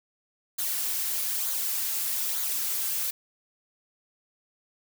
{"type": "noise with flanger", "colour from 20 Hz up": "blue", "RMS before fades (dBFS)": -29, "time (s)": [0.58, 3.11], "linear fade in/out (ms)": 10, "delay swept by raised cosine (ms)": [0.36, 4.16], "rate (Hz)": 1.1, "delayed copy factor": -0.55, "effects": []}